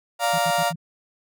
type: chord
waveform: 35% pulse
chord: Bb major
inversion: first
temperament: just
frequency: 582.7 / 699.2 / 932.3 Hz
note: D5 / F5 / Bb5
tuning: -14 / +2 / 0 cents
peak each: -25 / -20 / -24 dBFS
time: 0.19-0.73 s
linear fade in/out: 50 ms
type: tone bursts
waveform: sine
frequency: 164.81 Hz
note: E3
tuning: in tune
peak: -28 dBFS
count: 4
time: 0.33-0.758 s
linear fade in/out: 10 ms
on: 56 ms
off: 68 ms
effects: none